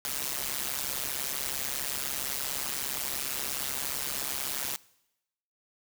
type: noise with amplitude modulation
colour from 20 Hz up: white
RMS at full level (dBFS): -29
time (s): 0.05-4.76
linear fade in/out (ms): 0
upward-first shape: sine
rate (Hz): 137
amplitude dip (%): 100
effects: noise-tail reverb RT60 0.9 s tail -22 dB re dry